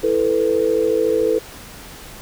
sine chord, E suspended fourth, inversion none, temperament equal, 329.6 / 440 / 493.9 Hz, E4 / A4 / B4, 0 / 0 / 0 cents, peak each -23 / -17 / -19 dBFS, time 0.03-1.39 s, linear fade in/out 10 ms, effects pink hiss -38 dBFS RMS until 2.21 s

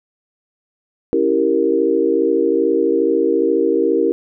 sine chord, C# diminished seventh, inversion none, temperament equal, 277.2 / 329.6 / 392 / 466.2 Hz, C#4 / E4 / G4 / Bb4, 0 / 0 / 0 / 0 cents, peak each -22 / -18 / -18 / -17 dBFS, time 1.13-4.12 s, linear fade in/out 0 ms, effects none

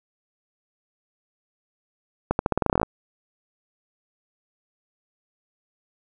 accelerating click train, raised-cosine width 1 ms, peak -6 dBFS, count 14, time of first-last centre 2.31-2.831 s, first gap 81 ms, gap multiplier 0.87, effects none

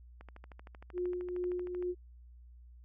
click train, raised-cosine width 0.5 ms, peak -36 dBFS, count 22, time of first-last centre 0.21-1.825 s, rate 13 Hz
sine tone with tremolo, 358.2 Hz, F4, 44 cents sharp, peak -31 dBFS, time 0.93-1.95 s, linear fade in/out 50 ms, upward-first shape triangle, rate 2.3 Hz, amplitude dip 55%
effects added 60 Hz sine -52 dBFS peak until 2.84 s

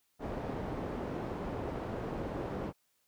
white low-pass noise, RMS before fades -38 dBFS, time 0.19-2.73 s, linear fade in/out 50 ms, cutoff 550 Hz, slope 12 dB/octave, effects white hiss -75 dBFS RMS until 3.07 s

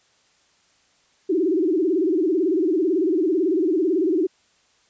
sine tone with vibrato, 344.9 Hz, F4, 22 cents flat, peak -17 dBFS, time 1.29-4.27 s, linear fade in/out 10 ms, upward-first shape sine, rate 18 Hz, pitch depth 220 cents each way, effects white hiss -61 dBFS RMS until 4.89 s + resampled to 16000 Hz

